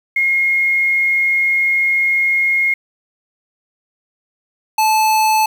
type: tone pair in turn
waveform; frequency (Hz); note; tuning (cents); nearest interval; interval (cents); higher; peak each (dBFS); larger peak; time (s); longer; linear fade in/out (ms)
sine / square; 2147 / 869.9; C7 / A5; +44 / -20; octave + major third; 1564; first; -12; neither; 0.16-2.74 / 4.78-5.46; first; 5
effects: 7-bit